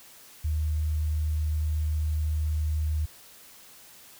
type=tone; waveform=sine; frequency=77 Hz; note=D#2; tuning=17 cents flat; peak=-24 dBFS; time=0.44-3.06 s; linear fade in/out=10 ms; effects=white hiss -51 dBFS RMS until 4.19 s